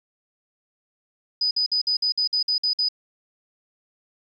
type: tone bursts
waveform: sine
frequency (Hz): 4978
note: D#8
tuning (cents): 0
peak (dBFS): -19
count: 10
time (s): 1.41-2.887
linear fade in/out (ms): 5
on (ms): 100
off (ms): 53
effects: 10-bit